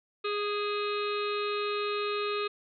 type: harmonic tone with a mistuned harmonic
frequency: 413.1 Hz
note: G#4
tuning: 9 cents flat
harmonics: 1 / 3 / 4 / 5 / 6 / 7 / 8 / 9 / 10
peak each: -31 / -34 / -46 / -48 / -38 / -48 / -48 / -41 / -44 dBFS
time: 0.24-2.48 s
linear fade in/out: 10 ms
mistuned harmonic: 6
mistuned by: +36 cents
effects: none